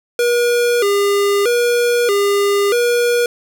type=tone with vibrato; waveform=square; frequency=440 Hz; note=A4; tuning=in tune; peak=-13 dBFS; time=0.19-3.26 s; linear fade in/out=2 ms; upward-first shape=square; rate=0.79 Hz; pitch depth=150 cents each way; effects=none